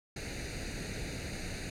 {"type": "noise with comb filter", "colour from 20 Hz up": "pink", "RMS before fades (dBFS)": -39, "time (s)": [0.16, 1.7], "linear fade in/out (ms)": 5, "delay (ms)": 0.46, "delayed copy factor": 0.8, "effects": ["low-pass 8000 Hz 12 dB/octave"]}